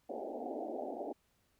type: band-pass noise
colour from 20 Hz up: white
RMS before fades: -41 dBFS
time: 0.09-1.13 s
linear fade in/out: 10 ms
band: 230 to 800 Hz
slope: 96 dB/octave
effects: pink hiss -75 dBFS RMS until 1.59 s